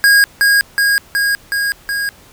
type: tone with echo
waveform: square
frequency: 1634 Hz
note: G#6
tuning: 29 cents flat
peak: -7 dBFS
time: 0.04-0.24 s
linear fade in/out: 0 ms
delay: 370 ms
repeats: 5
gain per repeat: -2 dB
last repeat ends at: 2.09 s
effects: pink hiss -44 dBFS RMS until 2.32 s